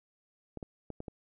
clicks, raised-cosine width 2 ms, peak -27 dBFS, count 5, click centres 0.573 / 0.628 / 0.903 / 1.004 / 1.082 s, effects none

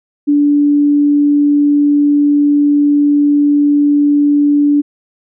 sine tone, 290.4 Hz, D4, 19 cents flat, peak -7 dBFS, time 0.27-4.82 s, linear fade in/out 20 ms, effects none

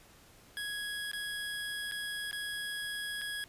25% pulse tone with dropouts, 1664 Hz, G#6, 3 cents sharp, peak -32 dBFS, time 0.57-3.44 s, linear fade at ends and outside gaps 0 ms, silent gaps 1.115-1.133 / 1.913-1.92 / 2.312-2.329 / 3.213-3.217 s, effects pink hiss -59 dBFS RMS until 3.48 s + resampled to 32000 Hz

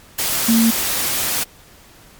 sine tone in noise, 228.1 Hz, A#3, 37 cents flat, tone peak -11 dBFS, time 0.48-0.71 s, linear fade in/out 10 ms, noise white, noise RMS -20 dBFS, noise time 0.18-1.44 s, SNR +6 dB, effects pink hiss -46 dBFS RMS until 2.19 s + MP3 96 kbps

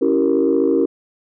sine chord, C# diminished seventh, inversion none, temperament equal with one note detuned, 277.2 / 329.6 / 385.3 / 466.2 Hz, C#4 / E4 / G4 / Bb4, 0 / 0 / -30 / 0 cents, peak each -18 dBFS, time 0.01-0.86 s, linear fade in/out 10 ms, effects tanh soft clip ceiling -6 dBFS

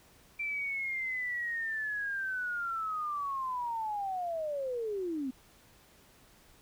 sine linear sweep, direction down, 2352 to 248.5 Hz, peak -32 dBFS, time 0.39-5.31 s, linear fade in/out 10 ms, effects pink hiss -61 dBFS RMS until 6.61 s

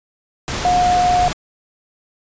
sine tone in noise, 719 Hz, F#5, 50 cents flat, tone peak -12 dBFS, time 0.65-1.28 s, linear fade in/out 0 ms, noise pink, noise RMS -23 dBFS, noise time 0.48-1.33 s, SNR +8 dB, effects resampled to 16000 Hz

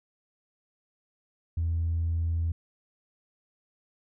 triangle tone with tanh clipping, 83.1 Hz, E2, 15 cents sharp, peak -25 dBFS, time 1.57-2.52 s, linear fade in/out 5 ms, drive 5 dB, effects none

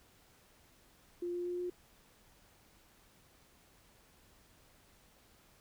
sine tone with pitch steps, 350 / 352.2 / 354.5 / 356.7 Hz, F4 / F4 / F4 / F4, +4 / +15 / +26 / +37 cents, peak -35 dBFS, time 1.22-1.7 s, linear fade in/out 5 ms, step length 120 ms, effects pink hiss -65 dBFS RMS until 5.6 s

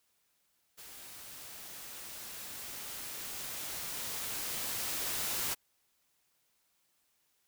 white noise with level ramp, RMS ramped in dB -50 to -34 dBFS, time 0.77-5.55 s, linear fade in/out 20 ms, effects white hiss -75 dBFS RMS until 7.47 s

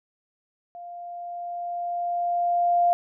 sine tone with level ramp, 698.5 Hz, F5, in tune, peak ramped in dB -37 to -16 dBFS, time 0.75-2.93 s, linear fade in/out 0 ms, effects none

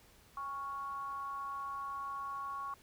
sine tone with frequency modulation, 1108.7 Hz, C#6, in tune, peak -38 dBFS, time 0.37-2.74 s, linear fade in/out 2 ms, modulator 295 Hz, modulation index 0.42, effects added 60 Hz sine -70 dBFS peak until 2.82 s + pink hiss -63 dBFS RMS until 2.82 s

